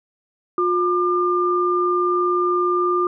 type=tone pair together; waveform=sine; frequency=356.6 / 1199.5 Hz; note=F4 / D6; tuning=+36 / +36 cents; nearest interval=octave + major sixth; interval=2100 cents; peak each=-19 dBFS; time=0.58-3.07 s; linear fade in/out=2 ms; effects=none